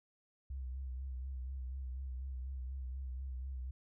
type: tone with vibrato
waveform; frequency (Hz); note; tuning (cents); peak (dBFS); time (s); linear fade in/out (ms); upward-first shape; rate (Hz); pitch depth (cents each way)
sine; 64.9; C2; -13; -39; 0.5-3.71; 5; sine; 4.1; 59
effects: none